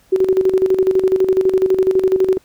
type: tone with tremolo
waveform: sine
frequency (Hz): 376.9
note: F#4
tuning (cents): +32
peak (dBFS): -9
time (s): 0.12-2.38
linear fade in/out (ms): 10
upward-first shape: square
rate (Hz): 12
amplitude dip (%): 65
effects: pink hiss -54 dBFS RMS until 2.44 s